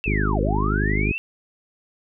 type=linear two-way sweep; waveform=sine; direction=down then up; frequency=2730 to 440 to 2730 Hz; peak=-25 dBFS; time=0.04-1.18 s; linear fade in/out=0 ms; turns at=0.41 s
type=harmonic tone; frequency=51.4 Hz; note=G#1; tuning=17 cents flat; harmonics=1 / 2 / 3 / 4 / 5 / 6 / 7 / 8; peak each=-23 / -26 / -28 / -29 / -30 / -31 / -31 / -32 dBFS; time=0.06-1.12 s; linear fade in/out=5 ms
effects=none